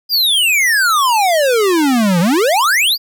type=exponential two-way sweep; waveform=square; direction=down then up; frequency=4978 to 164.81 to 4978 Hz; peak=-11 dBFS; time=0.09-2.98 s; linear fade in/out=50 ms; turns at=2.2 s; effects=none